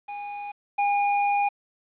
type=tone pair in turn; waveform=square; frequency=819 / 812.4 Hz; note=G#5 / G#5; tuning=-24 / -38 cents; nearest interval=unison; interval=14 cents; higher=first; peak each=-33 / -21 dBFS; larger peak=second; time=0.08-0.52 / 0.78-1.49 s; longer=second; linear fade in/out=10 ms; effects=resampled to 8000 Hz + 9-bit